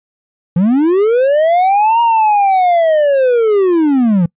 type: linear two-way sweep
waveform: triangle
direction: up then down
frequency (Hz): 162.8 to 945 to 162.8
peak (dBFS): -6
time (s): 0.56-4.26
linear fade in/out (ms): 5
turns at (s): 2.01
effects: noise-tail reverb RT60 0.1 s tail -25 dB re dry + resampled to 8000 Hz